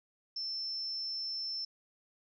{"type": "tone", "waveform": "sine", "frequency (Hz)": 5330, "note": "E8", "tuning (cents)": 18, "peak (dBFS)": -35, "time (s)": [0.36, 1.65], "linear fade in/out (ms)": 5, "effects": []}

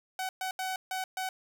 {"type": "tone bursts at uneven times", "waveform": "sawtooth", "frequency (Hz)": 752, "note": "F#5", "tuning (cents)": 28, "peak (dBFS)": -28, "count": 5, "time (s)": [[0.19, 0.29], [0.41, 0.51], [0.59, 0.76], [0.91, 1.04], [1.17, 1.29]], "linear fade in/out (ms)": 2, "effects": []}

